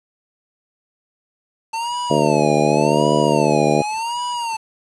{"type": "tone with vibrato", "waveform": "square", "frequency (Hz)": 890, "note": "A5", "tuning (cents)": 20, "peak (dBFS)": -22, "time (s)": [1.73, 4.57], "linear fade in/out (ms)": 10, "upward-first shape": "sine", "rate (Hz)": 0.89, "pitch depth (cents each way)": 160}
{"type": "harmonic tone", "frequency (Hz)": 74.5, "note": "D2", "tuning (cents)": 25, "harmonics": [2, 3, 4, 5, 6, 7, 8, 9], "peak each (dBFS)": [-22, -22, -22, -22, -22, -22, -22, -22], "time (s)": [2.1, 3.82], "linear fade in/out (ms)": 5}
{"effects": ["resampled to 22050 Hz", "7-bit"]}